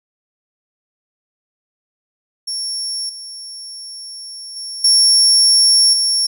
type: tone with level steps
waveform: 35% pulse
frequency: 5480 Hz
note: F8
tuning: 34 cents flat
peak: -18 / -27 / -23 / -6 / -11 dBFS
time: 2.47-6.27 s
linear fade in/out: 10 ms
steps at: 3.09 / 4.56 / 4.84 / 5.93 s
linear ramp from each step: 5 ms
effects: none